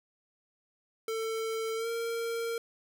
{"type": "tone with pitch glide", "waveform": "square", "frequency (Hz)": [446.7, 461.7], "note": ["A4", "A#4"], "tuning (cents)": [26, -17], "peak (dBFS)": -32, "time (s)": [1.08, 2.58], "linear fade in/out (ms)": 2, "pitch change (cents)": 57, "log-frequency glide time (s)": [1.76, 1.88], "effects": []}